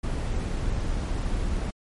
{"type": "noise", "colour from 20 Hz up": "brown", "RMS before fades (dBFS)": -27, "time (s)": [0.03, 1.71], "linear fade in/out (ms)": 10, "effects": ["MP3 48 kbps"]}